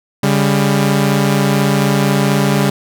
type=tone pair together; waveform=sawtooth; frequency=141.1 / 199.55 Hz; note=C#3 / G3; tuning=+31 / +31 cents; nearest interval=tritone; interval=600 cents; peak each=-10 dBFS; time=0.23-2.7 s; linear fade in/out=5 ms; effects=none